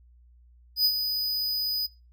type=tone with ADSR envelope; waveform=square; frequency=4978 Hz; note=D#8; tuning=in tune; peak=-18 dBFS; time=0.76-1.87 s; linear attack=89 ms; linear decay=68 ms; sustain=-8 dB; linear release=16 ms; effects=noise-tail reverb RT60 0.3 s tail -23 dB re dry + added 60 Hz sine -53 dBFS peak until 2.12 s